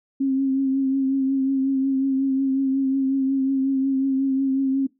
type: tone with vibrato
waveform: sine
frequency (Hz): 268.7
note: C4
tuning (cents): +46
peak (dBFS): -18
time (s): 0.2-4.87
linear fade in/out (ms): 10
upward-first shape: triangle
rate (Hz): 5.5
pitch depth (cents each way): 33
effects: noise-tail reverb RT60 0.2 s tail -20 dB re dry